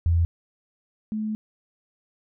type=tone pair in turn; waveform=sine; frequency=84.3 / 215.5 Hz; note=E2 / A3; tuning=+39 / -36 cents; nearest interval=octave + major third; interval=1625 cents; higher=second; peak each=-17 / -25 dBFS; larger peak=first; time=0.06-0.25 / 1.12-1.35 s; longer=second; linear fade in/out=0 ms; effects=none